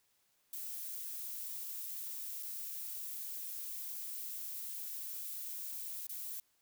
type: noise with dropouts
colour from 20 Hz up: violet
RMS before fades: -43 dBFS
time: 0.53-6.4 s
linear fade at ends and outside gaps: 1 ms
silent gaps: 2.427-2.431 / 6.069-6.093 s
effects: white hiss -75 dBFS RMS until 6.61 s